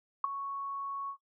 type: tone with ADSR envelope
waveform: sine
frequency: 1108.7 Hz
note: C#6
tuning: in tune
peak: -22 dBFS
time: 0.24-1.17 s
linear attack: 3 ms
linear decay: 10 ms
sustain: -13 dB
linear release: 81 ms
effects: noise-tail reverb RT60 0.1 s tail -19 dB re dry